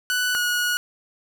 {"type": "tone pair in turn", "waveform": "sawtooth", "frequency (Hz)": [1486, 1454.6], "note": ["F#6", "F#6"], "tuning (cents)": [7, -30], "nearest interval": "unison", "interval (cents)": 37, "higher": "first", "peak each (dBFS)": -17, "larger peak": "neither", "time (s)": [[0.1, 0.35], [0.35, 0.77]], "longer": "second", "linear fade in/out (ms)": 0, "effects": []}